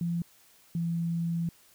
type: tone pair in turn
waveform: sine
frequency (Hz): 170.6 / 168.35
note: F3 / E3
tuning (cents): -40 / +37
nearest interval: unison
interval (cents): 23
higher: first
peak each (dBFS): -27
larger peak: neither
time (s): 0.01-0.22 / 0.75-1.49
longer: second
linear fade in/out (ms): 2
effects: white hiss -60 dBFS RMS until 1.74 s